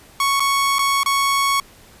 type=tone with dropouts; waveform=sawtooth; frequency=1108.7 Hz; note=C#6; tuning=in tune; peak=-12 dBFS; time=0.2-1.6 s; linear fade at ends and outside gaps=2 ms; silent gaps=0.397-0.403 / 0.785-0.791 / 1.033-1.06 s; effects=pink hiss -47 dBFS RMS until 2 s + resampled to 32000 Hz